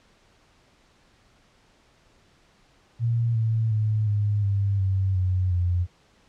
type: tone with pitch steps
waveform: sine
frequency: 116.54 / 112.05 / 107.74 / 103.59 / 99.6 / 95.76 / 92.07 / 88.53 Hz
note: A#2 / A2 / A2 / G#2 / G2 / G2 / F#2 / F2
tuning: 0 / +32 / -36 / -4 / +28 / -40 / -8 / +24 cents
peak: -20 dBFS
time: 2.99-5.87 s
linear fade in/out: 50 ms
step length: 360 ms
effects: pink hiss -60 dBFS RMS until 6.28 s + low-pass 6000 Hz 12 dB/octave